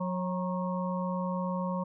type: harmonic tone with a mistuned harmonic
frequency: 181.7 Hz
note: F#3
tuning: 31 cents flat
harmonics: 1 / 3 / 5 / 6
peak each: -31 / -36 / -38 / -39 dBFS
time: 0-1.84 s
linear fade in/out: 10 ms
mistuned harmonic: 5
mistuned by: +54 cents
effects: none